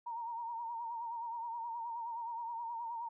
sine tone with vibrato, 931 Hz, A#5, 2 cents flat, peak -38 dBFS, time 0.06-3.09 s, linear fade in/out 10 ms, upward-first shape triangle, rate 9.5 Hz, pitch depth 66 cents each way, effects none

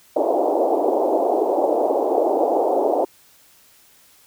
white band-pass noise, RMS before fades -19 dBFS, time 0.16-3.05 s, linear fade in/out 5 ms, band 300 to 790 Hz, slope 48 dB/octave, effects white hiss -53 dBFS RMS until 4.26 s

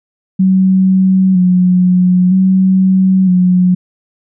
sine tone with vibrato, 185 Hz, F#3, in tune, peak -6 dBFS, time 0.39-3.75 s, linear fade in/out 10 ms, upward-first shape square, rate 0.52 Hz, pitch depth 34 cents each way, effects none

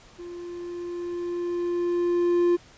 triangle tone with level ramp, 349.2 Hz, F4, in tune, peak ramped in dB -34 to -15 dBFS, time 0.18-2.57 s, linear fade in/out 20 ms, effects pink hiss -52 dBFS RMS until 2.77 s + resampled to 16000 Hz

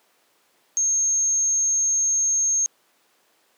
sine tone, 6440 Hz, G8, 46 cents sharp, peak -18 dBFS, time 0.77-2.66 s, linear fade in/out 0 ms, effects pink hiss -62 dBFS RMS until 3.57 s + high-pass 400 Hz 12 dB/octave

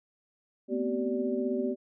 sine tone cluster, 224.7 / 247.5 / 262.8 / 384.4 / 583 Hz, A3 / B3 / C4 / G4 / D5, +37 / +4 / +8 / -34 / -13 cents, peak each -38 / -31 / -39 / -31 / -36 dBFS, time 0.68-1.76 s, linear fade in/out 50 ms, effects none

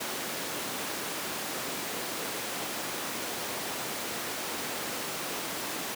pink high-pass noise, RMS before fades -35 dBFS, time 0-5.95 s, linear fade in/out 10 ms, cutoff 260 Hz, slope 12 dB/octave, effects none

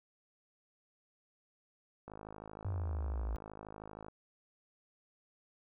click train, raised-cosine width 1 ms, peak -33 dBFS, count 107, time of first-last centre 2.08-4.084 s, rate 52.9 Hz
sine exponential sweep, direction down, 98.2 to 55.5 Hz, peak -34 dBFS, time 2.65-3.36 s, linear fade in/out 0 ms
effects none

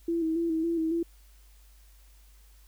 sine tone with vibrato, 328.7 Hz, E4, 5 cents flat, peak -25 dBFS, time 0.08-1.03 s, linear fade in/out 5 ms, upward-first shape square, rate 3.6 Hz, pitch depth 39 cents each way, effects added 50 Hz sine -53 dBFS peak until 2.67 s + white hiss -63 dBFS RMS until 2.67 s

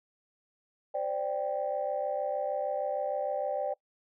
sine chord, C suspended second, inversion none, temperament equal with one note detuned, 520.8 / 587.3 / 784 Hz, C5 / D5 / G5, -8 / 0 / 0 cents, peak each -35 / -31 / -34 dBFS, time 0.94-3.74 s, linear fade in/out 10 ms, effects noise-tail reverb RT60 0.1 s tail -23 dB re dry + tanh soft clip ceiling -20 dBFS

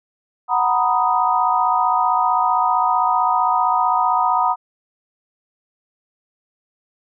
sine chord, B major seventh, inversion second, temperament equal, 740 / 932.3 / 987.8 / 1244.5 Hz, F#5 / A#5 / B5 / D#6, 0 / 0 / 0 / 0 cents, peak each -20 dBFS, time 0.48-4.56 s, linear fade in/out 50 ms, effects none

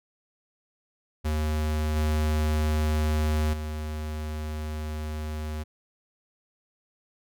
square tone with level steps, 76.8 Hz, D#2, 22 cents flat, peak -25 / -23 / -31 dBFS, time 1.24-5.64 s, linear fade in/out 20 ms, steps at 1.96 / 3.53 s, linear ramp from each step 5 ms, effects none

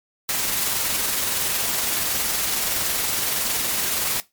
white noise with amplitude modulation, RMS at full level -22 dBFS, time 0.29-4.2 s, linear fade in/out 0 ms, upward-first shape sine, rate 21.5 Hz, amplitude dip 25%, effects noise-tail reverb RT60 0.2 s tail -18 dB re dry + MP3 96 kbps

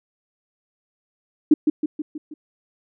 sine tone with echo, 304.1 Hz, D#4, 40 cents flat, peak -8 dBFS, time 1.51-1.54 s, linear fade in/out 5 ms, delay 160 ms, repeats 5, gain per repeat -5 dB, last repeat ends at 2.34 s, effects none

